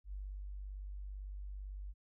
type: tone with ADSR envelope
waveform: sine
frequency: 48.93 Hz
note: G1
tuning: 2 cents flat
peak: -40 dBFS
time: 0.04-1.94 s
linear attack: 84 ms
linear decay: 310 ms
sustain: -2 dB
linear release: 40 ms
effects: none